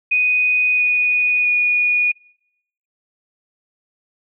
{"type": "tone with pitch steps", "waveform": "sine", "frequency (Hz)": [2489, 2472, 2455], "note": ["D#7", "D#7", "D#7"], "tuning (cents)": [0, -12, -24], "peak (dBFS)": -13, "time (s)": [0.11, 2.12], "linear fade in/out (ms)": 10, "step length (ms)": 670, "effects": ["noise-tail reverb RT60 0.8 s tail -26 dB re dry"]}